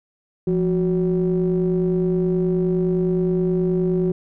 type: ring-modulated tone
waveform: triangle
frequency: 98.6 Hz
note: G2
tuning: 11 cents sharp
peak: -12 dBFS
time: 0.47-4.12 s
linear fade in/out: 5 ms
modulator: 271 Hz
effects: none